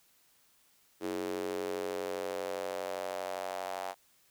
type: tone with high-pass filter sweep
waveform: square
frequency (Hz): 46.25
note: F#1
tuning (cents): 0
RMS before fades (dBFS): -37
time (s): 1-3.95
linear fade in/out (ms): 50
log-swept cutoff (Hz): 350 to 730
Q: 3.9
effects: white hiss -67 dBFS RMS until 4.3 s